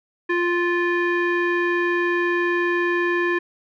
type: tone with low-pass filter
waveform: square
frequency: 349.2 Hz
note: F4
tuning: in tune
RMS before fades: -21 dBFS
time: 0.29-3.39 s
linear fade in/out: 10 ms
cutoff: 2000 Hz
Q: 7
effects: none